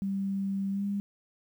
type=tone with pitch glide; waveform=sine; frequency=195.8 to 201 Hz; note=G3 to G3; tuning=-2 to +44 cents; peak=-28 dBFS; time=0.02-1 s; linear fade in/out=0 ms; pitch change=+46 cents; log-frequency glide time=0.71-0.84 s; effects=10-bit